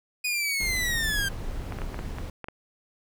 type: linear sweep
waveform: sawtooth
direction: down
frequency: 2489 to 1568 Hz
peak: -22 dBFS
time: 0.24-1.29 s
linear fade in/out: 10 ms
type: noise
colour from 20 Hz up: brown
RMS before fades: -33 dBFS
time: 0.6-2.3 s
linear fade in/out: 2 ms
type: clicks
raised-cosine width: 0.5 ms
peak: -21 dBFS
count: 8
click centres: 1.723 / 1.787 / 1.818 / 1.944 / 1.991 / 2.185 / 2.443 / 2.485 s
effects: none